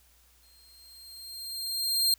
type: tone with exponential growth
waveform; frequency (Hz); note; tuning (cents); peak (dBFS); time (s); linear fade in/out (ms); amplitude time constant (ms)
sawtooth; 4194; C8; +3; -18; 0.43-2.14; 2; 370
effects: added 60 Hz sine -63 dBFS peak until 2.18 s + white hiss -63 dBFS RMS until 2.18 s